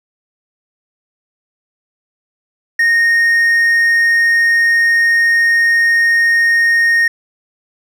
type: tone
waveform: triangle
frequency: 1853 Hz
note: A#6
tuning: 11 cents flat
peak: -7 dBFS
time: 2.79-7.08 s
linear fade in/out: 5 ms
effects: none